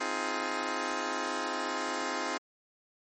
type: chord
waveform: 10% pulse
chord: F minor seventh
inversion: second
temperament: just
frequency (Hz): 261.9 / 314.3 / 349.2 / 419.1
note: C4 / Eb4 / F4 / Ab4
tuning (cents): +2 / +18 / 0 / +16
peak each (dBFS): -29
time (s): 0-2.38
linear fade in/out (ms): 10
effects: MP3 32 kbps